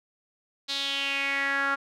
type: tone with band-pass filter sweep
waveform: sawtooth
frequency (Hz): 277.2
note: C#4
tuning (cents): 0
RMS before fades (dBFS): -28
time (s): 0.68-1.76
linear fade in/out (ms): 20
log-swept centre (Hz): 4100 to 1400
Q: 4.6
effects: none